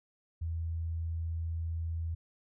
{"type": "tone", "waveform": "sine", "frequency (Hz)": 82.41, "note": "E2", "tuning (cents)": 0, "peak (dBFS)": -32, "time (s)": [0.41, 2.15], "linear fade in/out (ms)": 10, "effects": []}